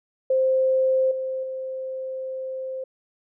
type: tone with level steps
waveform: sine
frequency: 523.3 Hz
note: C5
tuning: in tune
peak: -17 / -25 / -28 dBFS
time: 0.3-2.84 s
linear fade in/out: 5 ms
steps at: 1.11 / 1.43 s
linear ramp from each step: 5 ms
effects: none